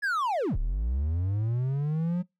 triangle linear two-way sweep, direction down then up, 1723 to 31.75 to 181.9 Hz, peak -23 dBFS, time 0.02-2.23 s, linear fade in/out 20 ms, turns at 0.57 s, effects noise-tail reverb RT60 0.2 s tail -24 dB re dry

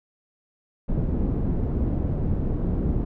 pink low-pass noise, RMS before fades -24 dBFS, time 0.88-3.05 s, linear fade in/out 10 ms, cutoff 300 Hz, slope 12 dB/octave, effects none

